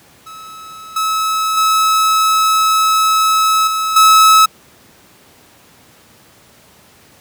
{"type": "tone with level steps", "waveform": "45% pulse", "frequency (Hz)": 1294, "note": "E6", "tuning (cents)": -32, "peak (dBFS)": [-31, -14, -10, -15, -5], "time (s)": [0.26, 4.46], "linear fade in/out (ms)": 10, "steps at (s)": [0.96, 1.57, 3.67, 3.96], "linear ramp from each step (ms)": 5, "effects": ["pink hiss -46 dBFS RMS until 7.2 s", "high-pass 100 Hz 12 dB/octave"]}